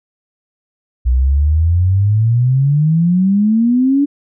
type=exponential sweep; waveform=sine; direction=up; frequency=60.1 to 290 Hz; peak=-9 dBFS; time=1.05-4.06 s; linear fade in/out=20 ms; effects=none